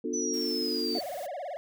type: chord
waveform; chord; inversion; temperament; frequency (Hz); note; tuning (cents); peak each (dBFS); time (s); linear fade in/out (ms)
sine; B half-diminished seventh; none; just; 246.9 / 296.3 / 355.6 / 444.5; B3 / D4 / F4 / A4; 0 / +15 / +31 / +18; -35; 0.04-0.99; 5
type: exponential sweep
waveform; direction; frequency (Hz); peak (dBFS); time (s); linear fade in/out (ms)
sine; down; 6030 to 4508; -31; 0.13-1.01; 10
type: noise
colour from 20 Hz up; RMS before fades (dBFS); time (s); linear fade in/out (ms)
white; -48; 0.33-1.27; 10
type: tone with vibrato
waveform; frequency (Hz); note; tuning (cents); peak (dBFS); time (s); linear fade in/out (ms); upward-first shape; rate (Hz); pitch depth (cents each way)
triangle; 640; D#5; +49; -32; 0.95-1.57; 0; sine; 18; 260
effects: none

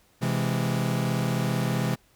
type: chord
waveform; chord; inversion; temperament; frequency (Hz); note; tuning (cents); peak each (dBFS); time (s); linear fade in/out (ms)
40% pulse; C augmented; none; equal with one note detuned; 129.46 / 164.81 / 207.7; C3 / E3 / G#3; -18 / 0 / 0; -26 / -28 / -29; 0.21-1.96; 20
effects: pink hiss -62 dBFS RMS until 2.15 s

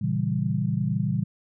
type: chord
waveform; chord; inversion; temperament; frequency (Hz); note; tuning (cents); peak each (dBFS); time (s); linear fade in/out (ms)
sine; A# diminished seventh; none; equal; 116.54 / 138.59 / 164.81 / 196; A#2 / C#3 / E3 / G3; 0 / 0 / 0 / 0; -28; 0.01-1.24; 10
effects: none

